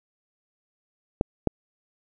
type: clicks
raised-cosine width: 2 ms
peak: -7 dBFS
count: 2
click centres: 1.211 / 1.473 s
effects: none